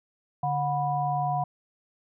sine tone cluster, 144.9 / 727 / 985 Hz, D3 / F#5 / B5, -23 / -31 / -5 cents, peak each -30 / -26 / -32 dBFS, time 0.43-1.44 s, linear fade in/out 5 ms, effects none

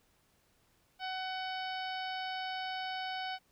harmonic tone, 750 Hz, F#5, 23 cents sharp, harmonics 1 / 2 / 3 / 4 / 5 / 6 / 7, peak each -38 / -43 / -46 / -45 / -50 / -51 / -51 dBFS, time 0.99-3.39 s, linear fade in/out 50 ms, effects pink hiss -71 dBFS RMS until 3.51 s

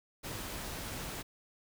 pink noise, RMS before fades -41 dBFS, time 0.23-1.23 s, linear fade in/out 20 ms, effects none

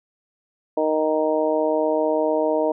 harmonic tone, 155.56 Hz, D#3, in tune, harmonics 2 / 3 / 4 / 5 / 6, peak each -25 / -23 / -21 / -32 / -28 dBFS, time 0.77-2.72 s, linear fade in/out 5 ms, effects none

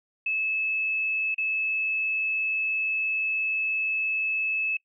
sine tone with dropouts, 2603 Hz, E7, 22 cents flat, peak -24 dBFS, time 0.26-4.77 s, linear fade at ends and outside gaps 5 ms, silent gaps 1.345-1.38 s, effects noise-tail reverb RT60 0.1 s tail -22 dB re dry

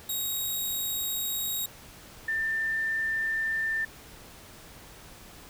5% pulse / sine tone pair in turn, 3789 / 1788.2 Hz, A#7 / A6, +27 / +28 cents, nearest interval octave + minor second, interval 1299 cents, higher first, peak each -21 / -26 dBFS, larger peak first, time 0.09-1.66 / 2.28-3.85 s, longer neither, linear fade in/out 5 ms, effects pink hiss -49 dBFS RMS until 5.49 s

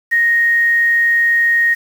sine tone with quantisation, 1866 Hz, A#6, 1 cent sharp, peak -10 dBFS, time 0.11-1.75 s, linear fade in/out 20 ms, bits 6, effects none

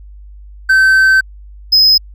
triangle tone pair in turn, 1543 / 5077 Hz, G6 / D#8, -28 / +34 cents, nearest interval octave + major sixth, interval 2062 cents, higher second, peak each -4 dBFS, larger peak neither, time 0.69-1.21 / 1.72-1.98 s, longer first, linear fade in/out 10 ms, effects added 50 Hz sine -32 dBFS peak until 2.14 s

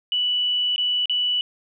sine tone with dropouts, 2960 Hz, F#7, in tune, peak -19 dBFS, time 0.12-1.41 s, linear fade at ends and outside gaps 1 ms, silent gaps 0.761-0.78 / 1.057-1.096 s, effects none

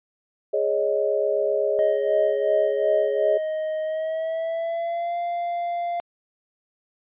sine chord, Ab suspended fourth, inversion none, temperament equal, 415.3 / 554.4 / 622.3 Hz, Ab4 / Db5 / Eb5, 0 / 0 / 0 cents, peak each -24 / -24 / -24 dBFS, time 0.53-3.38 s, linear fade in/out 10 ms
triangle tone with pitch glide, 625 to 693.5 Hz, D#5 to F5, +8 to -12 cents, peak -22 dBFS, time 1.79-6 s, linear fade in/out 0 ms, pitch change +180 cents, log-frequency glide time 3.83-5.17 s
effects resampled to 8000 Hz

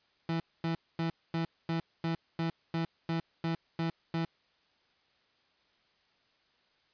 30% pulse tone bursts, 165 Hz, E3, 2 cents sharp, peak -27 dBFS, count 12, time 0.29-4.25 s, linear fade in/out 2 ms, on 110 ms, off 240 ms, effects white hiss -70 dBFS RMS until 6.93 s + resampled to 11025 Hz

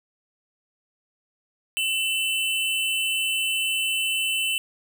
square tone pair together, 2680 / 3014 Hz, E7 / F#7, +28 / +31 cents, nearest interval major second, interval 203 cents, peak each -26 dBFS, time 1.77-4.58 s, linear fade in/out 0 ms, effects none

